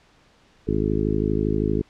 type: harmonic tone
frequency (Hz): 52.6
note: G#1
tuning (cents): +23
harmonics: 1 / 2 / 3 / 4 / 5 / 6 / 7 / 8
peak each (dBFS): -28 / -28 / -28 / -28 / -28 / -28 / -28 / -28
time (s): 0.67-1.82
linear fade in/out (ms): 10
effects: pink hiss -57 dBFS RMS until 1.89 s + low-pass 5000 Hz 12 dB/octave